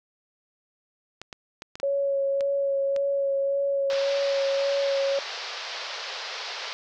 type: clicks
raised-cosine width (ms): 0.2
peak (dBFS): -20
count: 8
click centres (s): 1.216 / 1.328 / 1.621 / 1.755 / 1.8 / 2.408 / 2.963 / 3.932
type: tone with vibrato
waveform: sine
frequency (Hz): 554.4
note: C#5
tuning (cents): 0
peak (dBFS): -22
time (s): 1.83-5.19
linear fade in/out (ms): 2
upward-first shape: sine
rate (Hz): 1.8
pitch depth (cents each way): 14
type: band-pass noise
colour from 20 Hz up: white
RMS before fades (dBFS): -35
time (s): 3.9-6.73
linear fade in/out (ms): 0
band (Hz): 440 to 5300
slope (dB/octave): 48
effects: none